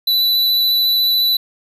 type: tone with vibrato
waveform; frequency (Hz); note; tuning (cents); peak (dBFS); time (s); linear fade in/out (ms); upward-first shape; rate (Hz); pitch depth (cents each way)
square; 3975; B7; +10; -13; 0.07-1.37; 5; square; 14; 11
effects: none